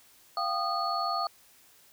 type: tone cluster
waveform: sine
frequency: 692 / 772 / 1229 / 4399 Hz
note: F5 / G5 / D#6 / C#8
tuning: -16 / -27 / -22 / -14 cents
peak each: -33 / -35 / -30 / -36 dBFS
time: 0.37-1.27 s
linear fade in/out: 2 ms
effects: white hiss -59 dBFS RMS until 1.92 s